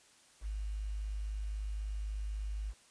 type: tone with quantisation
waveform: sine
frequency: 51.9 Hz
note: G#1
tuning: in tune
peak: -35 dBFS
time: 0.41-2.74 s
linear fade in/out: 50 ms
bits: 10
effects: white hiss -63 dBFS RMS until 2.9 s + resampled to 22050 Hz